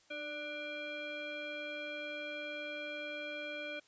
sine tone with frequency modulation, 1480 Hz, F#6, in tune, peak -39 dBFS, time 0.1-3.8 s, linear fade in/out 10 ms, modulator 891 Hz, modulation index 1.7, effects white hiss -67 dBFS RMS until 3.87 s + resampled to 16000 Hz

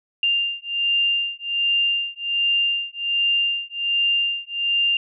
sine beating tone pair, 2794 / 2795.3 Hz, F7 / F7, 0 / +1 cents, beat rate 1.3 Hz, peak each -22 dBFS, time 0.23-4.97 s, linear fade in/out 2 ms, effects none

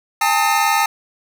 square tone cluster, 813 / 892 / 1265 / 1797 / 2114 Hz, G#5 / A5 / D#6 / A6 / C7, -37 / +23 / +28 / +36 / +17 cents, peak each -20 / -19 / -21 / -25 / -26 dBFS, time 0.21-0.86 s, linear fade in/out 5 ms, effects none

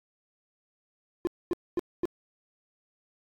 triangle tone bursts, 350.2 Hz, F4, 5 cents sharp, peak -22 dBFS, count 4, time 1.25-2.054 s, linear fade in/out 0 ms, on 21 ms, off 240 ms, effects AAC 64 kbps

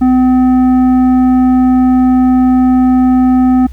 triangle tone with tanh clipping, 254.7 Hz, C4, 46 cents flat, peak -7 dBFS, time 0.01-3.67 s, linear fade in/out 10 ms, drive 13 dB, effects added 64 Hz sine -24 dBFS peak until 3.72 s + pink hiss -48 dBFS RMS until 3.72 s

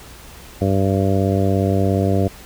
harmonic tone, 97.1 Hz, G2, 16 cents flat, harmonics 1 / 2 / 3 / 4 / 5 / 6 / 7, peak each -18 / -21 / -23 / -24 / -25 / -26 / -26 dBFS, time 0.61-2.28 s, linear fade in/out 5 ms, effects added 60 Hz sine -43 dBFS peak until 2.45 s + pink hiss -41 dBFS RMS until 2.45 s

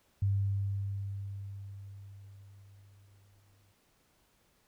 sine tone with exponential decay, 99.1 Hz, G2, 19 cents sharp, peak -25 dBFS, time 0.22-3.72 s, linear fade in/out 5 ms, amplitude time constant 760 ms, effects pink hiss -70 dBFS RMS until 4.67 s

